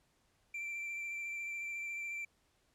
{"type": "tone with vibrato", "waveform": "triangle", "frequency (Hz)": 2349, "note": "D7", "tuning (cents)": 0, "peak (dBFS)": -37, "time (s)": [0.54, 2.25], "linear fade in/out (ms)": 5, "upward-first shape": "triangle", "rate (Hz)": 14, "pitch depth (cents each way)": 18, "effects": ["pink hiss -74 dBFS RMS until 2.74 s", "low-pass 11000 Hz 12 dB/octave"]}